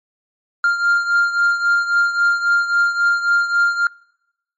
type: beating tone pair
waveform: triangle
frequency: 1396.9 / 1400.6 Hz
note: F6 / F6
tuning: 0 / +5 cents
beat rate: 3.7 Hz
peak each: -13 / -19 dBFS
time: 0.64-3.87 s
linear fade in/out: 2 ms
effects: noise-tail reverb RT60 0.9 s tail -26 dB re dry + MP3 32 kbps